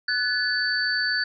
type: tone cluster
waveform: sine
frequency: 1491 / 1719 / 4532 Hz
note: F#6 / A6 / C#8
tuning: +13 / -41 / +37 cents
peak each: -26 dBFS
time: 0.08-1.24 s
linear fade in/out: 5 ms
effects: none